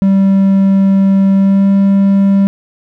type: tone with pitch glide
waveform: triangle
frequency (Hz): 194.5 to 196.87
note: G3 to G3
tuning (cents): -13 to +8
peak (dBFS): -4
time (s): 0.02-2.47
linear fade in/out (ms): 0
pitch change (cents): +21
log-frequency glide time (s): 1.35-1.69
effects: none